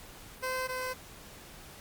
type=tone pair in turn; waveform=15% pulse; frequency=515 / 511.7 Hz; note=C5 / C5; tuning=-28 / -39 cents; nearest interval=unison; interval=11 cents; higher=first; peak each=-25 / -27 dBFS; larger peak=first; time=0.42-0.68 / 0.68-0.94 s; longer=neither; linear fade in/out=20 ms; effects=pink hiss -50 dBFS RMS until 1.8 s + Opus 48 kbps